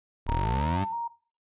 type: linear sweep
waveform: 20% pulse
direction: up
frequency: 30.26 to 100 Hz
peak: -21 dBFS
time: 0.26-0.85 s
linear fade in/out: 20 ms
type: tone with vibrato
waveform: sine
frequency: 916 Hz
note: A#5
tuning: 31 cents flat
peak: -29 dBFS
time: 0.28-1.08 s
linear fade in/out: 10 ms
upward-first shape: square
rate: 3.1 Hz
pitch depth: 35 cents each way
effects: noise-tail reverb RT60 0.4 s tail -18 dB re dry + resampled to 8000 Hz